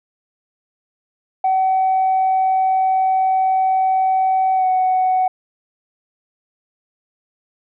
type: tone with pitch glide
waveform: sine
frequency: 758 to 745.4 Hz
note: F#5 to F#5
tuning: +42 to +13 cents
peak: -12 dBFS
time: 1.44-5.28 s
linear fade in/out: 5 ms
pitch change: -29 cents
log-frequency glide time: 4.55-4.66 s
effects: tanh soft clip ceiling -10 dBFS